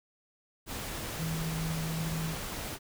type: tone in noise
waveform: sine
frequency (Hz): 161.4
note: E3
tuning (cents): -36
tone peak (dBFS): -32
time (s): 1.17-2.36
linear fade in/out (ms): 50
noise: pink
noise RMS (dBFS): -38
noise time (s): 0.66-2.79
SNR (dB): +3
effects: none